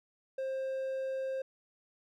triangle tone, 530 Hz, C5, 22 cents sharp, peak -31 dBFS, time 0.38-1.42 s, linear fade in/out 5 ms, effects none

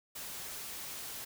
white noise, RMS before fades -43 dBFS, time 0.15-1.25 s, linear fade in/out 10 ms, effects none

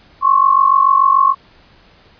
sine tone pair together, 1066 / 1112.9 Hz, C6 / C#6, +32 / +6 cents, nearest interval minor second, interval 74 cents, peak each -11 dBFS, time 0.21-1.35 s, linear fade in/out 50 ms, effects pink hiss -48 dBFS RMS until 2.19 s + resampled to 11025 Hz

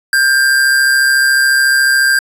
square tone with amplitude modulation, 1589 Hz, G6, 23 cents sharp, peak -7 dBFS, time 0.13-2.19 s, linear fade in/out 2 ms, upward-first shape sine, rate 134 Hz, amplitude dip 45%, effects resampled to 32000 Hz

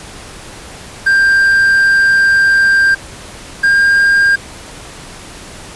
triangle tone pair in turn, 1587 / 1605.4 Hz, G6 / G6, +21 / +41 cents, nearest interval unison, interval 20 cents, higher second, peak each -5 dBFS, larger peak neither, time 1.06-2.95 / 3.63-4.36 s, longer first, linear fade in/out 10 ms, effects pink hiss -32 dBFS RMS until 5.75 s + resampled to 24000 Hz

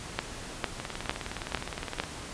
two click trains, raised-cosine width 0.3 ms, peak -18 / -10 dBFS, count 25 / 5, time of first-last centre 0.8-2.037 / 0.19-2 s, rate 19.4 / 2.21 Hz, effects pink hiss -41 dBFS RMS until 2.33 s + resampled to 22050 Hz

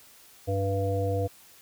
harmonic tone, 98 Hz, G2, in tune, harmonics 1 / 3 / 5 / 7, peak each -27 / -36 / -29 / -34 dBFS, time 0.47-1.28 s, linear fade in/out 20 ms, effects white hiss -54 dBFS RMS until 1.61 s

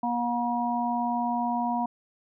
harmonic tone, 239.5 Hz, A#3, 47 cents sharp, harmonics 1 / 3 / 4, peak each -29 / -29 / -29 dBFS, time 0.03-1.86 s, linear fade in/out 5 ms, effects none

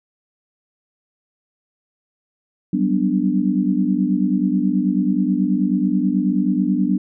sine chord, G major seventh, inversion third, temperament equal with one note detuned, 186.71 / 196 / 246.9 / 293.7 Hz, F#3 / G3 / B3 / D4, +16 / 0 / 0 / 0 cents, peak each -21 dBFS, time 2.73-6.98 s, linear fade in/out 5 ms, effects none

